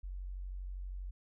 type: tone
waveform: sine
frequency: 46.25 Hz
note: F#1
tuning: in tune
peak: -39 dBFS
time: 0.03-1.11 s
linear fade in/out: 10 ms
effects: none